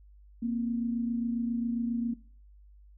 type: tone pair together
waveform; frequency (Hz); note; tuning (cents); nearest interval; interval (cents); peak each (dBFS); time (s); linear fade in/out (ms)
sine; 233.1 / 260.5; A#3 / C4; 0 / -7; major second; 193; -28 / -37; 0.42-2.14; 10
effects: noise-tail reverb RT60 0.4 s tail -19 dB re dry + added 50 Hz sine -52 dBFS peak until 2.97 s